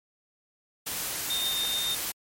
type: noise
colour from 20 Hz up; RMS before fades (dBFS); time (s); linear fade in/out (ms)
white; -32; 0.86-2.12; 10
type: tone with tremolo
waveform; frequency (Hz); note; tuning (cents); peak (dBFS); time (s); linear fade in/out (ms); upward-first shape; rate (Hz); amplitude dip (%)
sine; 3653; A#7; -36; -26; 1.3-1.95; 5; triangle; 7.1; 30
effects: MP3 64 kbps